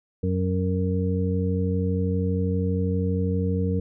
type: harmonic tone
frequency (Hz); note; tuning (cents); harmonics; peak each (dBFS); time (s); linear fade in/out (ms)
92.5; F#2; 0; 1 / 2 / 3 / 5; -24 / -26 / -32 / -29; 0.23-3.8; 5
effects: none